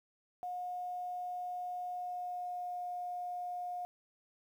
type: tone with pitch glide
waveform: sine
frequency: 720 to 715 Hz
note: F#5 to F5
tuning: -47 to +41 cents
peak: -37 dBFS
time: 0.43-3.85 s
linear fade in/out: 0 ms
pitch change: -12 cents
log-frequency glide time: 1.94-2.85 s
effects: 11-bit